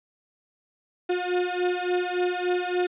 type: beating tone pair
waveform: 35% pulse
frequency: 357.2 / 360.7 Hz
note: F4 / F#4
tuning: +39 / -44 cents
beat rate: 3.5 Hz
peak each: -25 dBFS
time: 1.09-2.87 s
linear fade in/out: 10 ms
effects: resampled to 8000 Hz